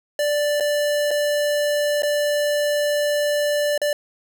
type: tone with dropouts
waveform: square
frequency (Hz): 587.3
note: D5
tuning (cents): 0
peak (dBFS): -19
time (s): 0.19-3.93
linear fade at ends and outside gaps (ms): 2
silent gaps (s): 0.6-0.606 / 1.108-1.112 / 2.022-2.032 / 3.778-3.816
effects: none